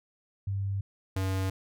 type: tone pair in turn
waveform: sine / square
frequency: 98.5 / 95.12 Hz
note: G2 / F#2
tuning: +9 / +48 cents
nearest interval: minor second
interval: 61 cents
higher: first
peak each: -28 / -28 dBFS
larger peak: neither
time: 0.47-0.81 / 1.16-1.5 s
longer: neither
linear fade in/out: 5 ms
effects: none